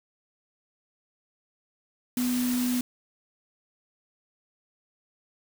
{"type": "tone in noise", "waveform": "sine", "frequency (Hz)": 248, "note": "B3", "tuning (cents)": 7, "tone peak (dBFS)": -24, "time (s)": [2.17, 2.81], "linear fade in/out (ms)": 2, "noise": "white", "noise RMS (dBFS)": -35, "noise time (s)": [2.17, 2.81], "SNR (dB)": 8, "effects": []}